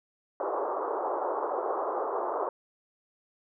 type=band-pass noise; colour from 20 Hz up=pink; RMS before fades=-31 dBFS; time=0.4-2.49 s; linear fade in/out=2 ms; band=370 to 1200 Hz; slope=48 dB/octave; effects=none